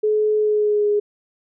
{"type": "tone with pitch glide", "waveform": "sine", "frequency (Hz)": [426.7, 414.6], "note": ["G#4", "G#4"], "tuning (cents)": [47, -3], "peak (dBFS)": -15, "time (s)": [0.03, 1], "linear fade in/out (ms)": 10, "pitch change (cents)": -50, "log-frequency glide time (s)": [0.37, 0.89], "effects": []}